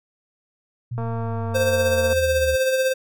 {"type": "exponential sweep", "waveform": "sine", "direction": "down", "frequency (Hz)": [120.8, 73.42], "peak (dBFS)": -25, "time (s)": [0.91, 2.56], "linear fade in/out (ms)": 10}
{"type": "click train", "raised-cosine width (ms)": 1, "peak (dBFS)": -19, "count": 264, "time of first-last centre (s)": [0.98, 2.128], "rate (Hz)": 229}
{"type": "tone with tremolo", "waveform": "square", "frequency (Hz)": 523, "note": "C5", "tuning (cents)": -1, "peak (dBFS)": -17, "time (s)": [1.54, 2.94], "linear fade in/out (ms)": 20, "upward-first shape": "sine", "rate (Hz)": 16, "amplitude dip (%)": 40}
{"effects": []}